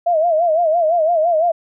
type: tone with vibrato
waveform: sine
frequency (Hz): 659.3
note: E5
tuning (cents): 0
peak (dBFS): -12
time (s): 0.06-1.52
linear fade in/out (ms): 10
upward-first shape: sine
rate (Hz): 5.9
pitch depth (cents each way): 120
effects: none